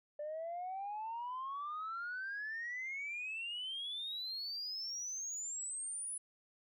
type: exponential sweep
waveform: sine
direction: up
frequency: 587 to 10120 Hz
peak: -38 dBFS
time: 0.19-6.18 s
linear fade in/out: 5 ms
effects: tanh soft clip ceiling -36 dBFS